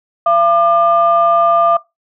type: tone pair together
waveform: sine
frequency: 680.2 / 1198 Hz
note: F5 / D6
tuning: -46 / +34 cents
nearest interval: minor seventh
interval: 980 cents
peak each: -11 dBFS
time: 0.26-1.77 s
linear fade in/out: 5 ms
effects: noise-tail reverb RT60 0.2 s tail -20 dB re dry + tanh soft clip ceiling -1 dBFS